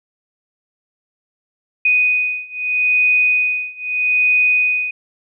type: beating tone pair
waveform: sine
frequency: 2489 / 2489.79 Hz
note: D#7 / D#7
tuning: 0 / +1 cents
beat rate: 0.79 Hz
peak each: -17 / -16 dBFS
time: 1.85-4.91 s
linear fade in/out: 5 ms
effects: none